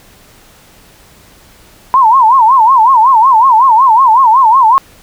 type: tone with vibrato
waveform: sine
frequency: 971 Hz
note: B5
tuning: 30 cents flat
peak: -3 dBFS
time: 1.94-4.78 s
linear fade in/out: 0 ms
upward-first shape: sine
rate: 5.4 Hz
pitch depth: 200 cents each way
effects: pink hiss -42 dBFS RMS until 5.02 s